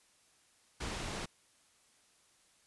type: low-pass noise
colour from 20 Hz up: pink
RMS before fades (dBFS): -40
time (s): 0.8-1.26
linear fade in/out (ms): 10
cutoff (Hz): 8000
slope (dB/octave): 12
effects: white hiss -68 dBFS RMS until 2.66 s + resampled to 24000 Hz